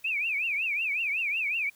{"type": "tone with vibrato", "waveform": "sine", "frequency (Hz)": 2475, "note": "D#7", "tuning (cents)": -10, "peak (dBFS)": -26, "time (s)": [0.04, 1.7], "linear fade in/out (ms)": 10, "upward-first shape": "triangle", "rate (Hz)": 5.4, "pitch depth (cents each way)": 220, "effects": ["white hiss -60 dBFS RMS until 1.75 s"]}